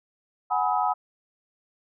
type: chord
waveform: sine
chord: G# minor seventh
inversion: third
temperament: equal with one note detuned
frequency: 740 / 830.6 / 987.8 / 1272.1 Hz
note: F#5 / G#5 / B5 / D#6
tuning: 0 / 0 / 0 / +38 cents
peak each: -26 / -26 / -28 / -28 dBFS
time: 0.5-0.94 s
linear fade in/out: 20 ms
effects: none